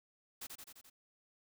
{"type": "noise with echo", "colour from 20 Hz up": "white", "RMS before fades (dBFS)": -45, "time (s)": [0.41, 0.47], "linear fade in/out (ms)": 10, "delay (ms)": 86, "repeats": 5, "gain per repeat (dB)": -3, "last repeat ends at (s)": 0.9, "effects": []}